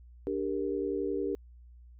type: chord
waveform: sine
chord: G minor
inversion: second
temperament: equal with one note detuned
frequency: 293.7 / 395.4 / 466.2 Hz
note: D4 / G4 / Bb4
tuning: 0 / +15 / 0 cents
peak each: -35 / -32 / -35 dBFS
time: 0.27-1.35 s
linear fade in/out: 0 ms
effects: added 60 Hz sine -50 dBFS peak until 1.99 s